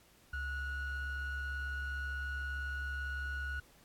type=ring-modulated tone; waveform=triangle; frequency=697 Hz; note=F5; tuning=4 cents flat; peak=-31 dBFS; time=0.33-3.6 s; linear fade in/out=5 ms; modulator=766 Hz; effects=pink hiss -64 dBFS RMS until 3.84 s + AAC 64 kbps